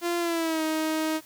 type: tone with pitch glide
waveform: sawtooth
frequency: 345.1 to 314.6 Hz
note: F4 to D#4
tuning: -21 to +19 cents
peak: -21 dBFS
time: 0.01-1.21 s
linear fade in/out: 50 ms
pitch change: -160 cents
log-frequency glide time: 0.19-0.63 s
effects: white hiss -52 dBFS RMS until 1.25 s